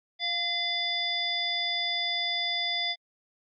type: harmonic tone with a mistuned harmonic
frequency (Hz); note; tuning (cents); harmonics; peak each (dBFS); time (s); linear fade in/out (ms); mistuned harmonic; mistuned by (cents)
700; F5; +4; 1 / 3 / 5 / 7; -37 / -33 / -29 / -34; 0.19-2.96; 50; 3; -42
effects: AAC 64 kbps